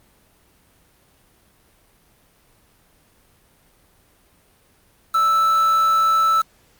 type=tone with quantisation; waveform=triangle; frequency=1318.5 Hz; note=E6; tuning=in tune; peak=-12 dBFS; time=5.14-6.42 s; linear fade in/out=10 ms; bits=5; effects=pink hiss -57 dBFS RMS until 6.79 s + Opus 32 kbps